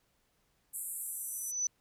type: band-pass noise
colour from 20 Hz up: white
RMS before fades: -40 dBFS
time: 0.73-1.52 s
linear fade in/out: 20 ms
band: 7700 to 13000 Hz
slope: 96 dB/octave
type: tone with exponential growth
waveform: sine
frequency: 5990 Hz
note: F#8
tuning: 20 cents sharp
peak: -27 dBFS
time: 1.02-1.67 s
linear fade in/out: 2 ms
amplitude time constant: 140 ms
effects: pink hiss -74 dBFS RMS until 1.8 s